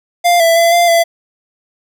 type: tone with pitch steps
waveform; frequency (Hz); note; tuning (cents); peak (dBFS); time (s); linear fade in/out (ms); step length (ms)
square; 698 / 665 / 676 / 693 / 674; F5 / E5 / E5 / F5 / E5; -1 / +15 / +43 / -14 / +38; -8; 0.24-1.04; 20; 160
effects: none